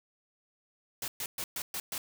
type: noise bursts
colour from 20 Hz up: white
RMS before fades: -36 dBFS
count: 6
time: 1.02-1.98 s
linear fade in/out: 2 ms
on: 60 ms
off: 120 ms
effects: none